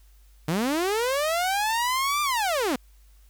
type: linear two-way sweep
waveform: sawtooth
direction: up then down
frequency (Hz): 146.83 to 1200 to 227.6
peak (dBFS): -19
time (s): 0.48-2.76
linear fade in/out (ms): 5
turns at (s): 2.22
effects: added 50 Hz sine -51 dBFS peak until 3.29 s + white hiss -64 dBFS RMS until 3.29 s